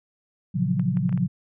sine chord, Gb major seventh, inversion first, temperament just, 115.62 / 138.75 / 173.43 / 185 Hz, Bb2 / Db3 / F3 / Gb3, -14 / +2 / -12 / 0 cents, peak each -29 / -26 / -25 / -25 dBFS, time 0.54-1.28 s, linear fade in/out 20 ms
clicks, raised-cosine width 0.5 ms, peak -27 dBFS, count 5, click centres 0.796 / 0.971 / 1.093 / 1.127 / 1.176 s
effects none

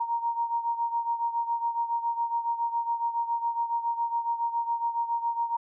sine beating tone pair, 932.3 / 939.5 Hz, A#5 / A#5, 0 / +13 cents, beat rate 7.2 Hz, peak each -27 / -32 dBFS, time 0-5.57 s, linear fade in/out 10 ms, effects none

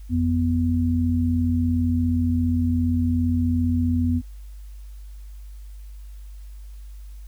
sine tone pair together, 87.29 / 246.9 Hz, F2 / B3, 0 / 0 cents, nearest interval octave + tritone, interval 1800 cents, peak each -21 dBFS, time 0.09-4.22 s, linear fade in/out 50 ms, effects added 50 Hz sine -36 dBFS peak until 7.27 s + white hiss -59 dBFS RMS until 7.27 s

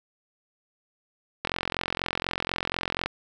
click train, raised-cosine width 0.3 ms, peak -10 dBFS, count 72, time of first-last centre 1.45-3.06 s, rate 44.1 Hz, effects none

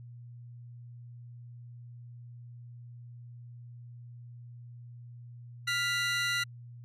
25% pulse tone pair together, 1400.5 / 1975.5 Hz, F6 / B6, +4 / 0 cents, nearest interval tritone, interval 596 cents, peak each -28 / -27 dBFS, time 5.67-6.44 s, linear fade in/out 10 ms, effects added 120 Hz sine -45 dBFS peak until 6.84 s + low-pass 9000 Hz 12 dB/octave

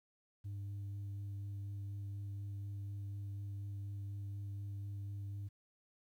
sine tone with vibrato, 100.2 Hz, G2, 38 cents sharp, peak -38 dBFS, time 0.44-5.49 s, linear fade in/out 20 ms, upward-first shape sine, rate 4.1 Hz, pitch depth 10 cents each way, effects tanh soft clip ceiling -40 dBFS + 12-bit

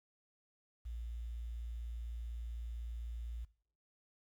sine tone with quantisation, 57.9 Hz, A#1, 11 cents flat, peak -40 dBFS, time 0.85-3.45 s, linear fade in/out 10 ms, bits 11, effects noise-tail reverb RT60 0.5 s tail -19 dB re dry + MP3 96 kbps

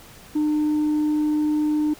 sine tone, 302.3 Hz, D#4, 50 cents flat, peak -16 dBFS, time 0.35-1.94 s, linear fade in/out 10 ms, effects tanh soft clip ceiling -17 dBFS + pink hiss -46 dBFS RMS until 1.99 s

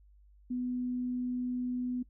sine tone, 248.8 Hz, B3, 13 cents sharp, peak -31 dBFS, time 0.5-2.03 s, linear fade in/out 10 ms, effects noise-tail reverb RT60 0.1 s tail -19 dB re dry + added 50 Hz sine -57 dBFS peak until 2.09 s

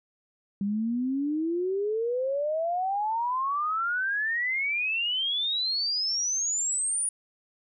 sine exponential sweep, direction up, 196 to 9700 Hz, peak -25 dBFS, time 0.61-7.09 s, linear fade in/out 2 ms, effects none

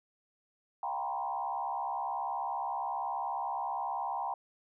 sine tone with frequency modulation, 868 Hz, A5, 24 cents flat, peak -32 dBFS, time 0.83-4.34 s, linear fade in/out 2 ms, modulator 69.4 Hz, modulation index 2.2, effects none

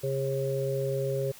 harmonic tone, 135.4 Hz, C#3, 40 cents flat, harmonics 1 / 3 / 4, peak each -31 / -31 / -31 dBFS, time 0.03-1.32 s, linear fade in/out 10 ms, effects white hiss -50 dBFS RMS until 1.39 s

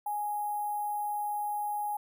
sine tone with sample-and-hold, 830.6 Hz, G#5, in tune, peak -30 dBFS, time 0.06-1.97 s, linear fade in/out 5 ms, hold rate 11025 Hz, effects none

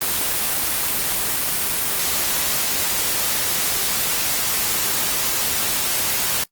white noise, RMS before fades -21 dBFS, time 0.01-6.44 s, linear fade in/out 5 ms, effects noise-tail reverb RT60 0.1 s tail -23 dB re dry + Opus 24 kbps

